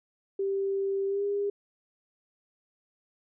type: tone with pitch glide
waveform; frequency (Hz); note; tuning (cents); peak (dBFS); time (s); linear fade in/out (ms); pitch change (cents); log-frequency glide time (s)
sine; 392 to 404.4; G4 to G#4; 0 to -46; -26; 0.39-1.5; 5; +54; 1.07-1.24
effects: none